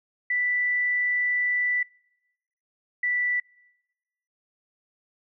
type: tone pair in turn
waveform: sine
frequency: 1975.5 / 1968.6 Hz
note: B6 / B6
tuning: 0 / -6 cents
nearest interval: unison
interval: 6 cents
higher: first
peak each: -22 dBFS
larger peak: neither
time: 0.3-1.83 / 3.03-3.4 s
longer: first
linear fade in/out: 5 ms
effects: noise-tail reverb RT60 1.0 s tail -26 dB re dry